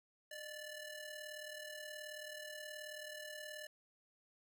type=ring-modulated tone; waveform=sawtooth; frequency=1174.7 Hz; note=D6; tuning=in tune; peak=-40 dBFS; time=0.31-3.67 s; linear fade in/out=5 ms; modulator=568 Hz; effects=none